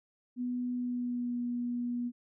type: tone with pitch glide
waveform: sine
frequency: 246.9 to 242.1 Hz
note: B3 to B3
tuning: 0 to -34 cents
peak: -31 dBFS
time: 0.36-2.12 s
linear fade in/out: 50 ms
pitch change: -34 cents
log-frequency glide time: 0.74-1.39 s
effects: none